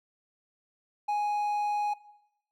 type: tone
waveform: triangle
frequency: 830.6 Hz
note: G#5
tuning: in tune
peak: -24 dBFS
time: 1.08-1.94 s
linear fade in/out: 10 ms
effects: noise-tail reverb RT60 0.9 s tail -19 dB re dry